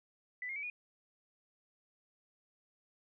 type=tone with pitch steps; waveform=sine; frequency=1992 / 2135 / 2288 / 2452 Hz; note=B6 / C7 / D7 / D#7; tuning=+14 / +34 / -46 / -26 cents; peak=-38 dBFS; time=0.42-0.7 s; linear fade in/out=2 ms; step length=70 ms; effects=none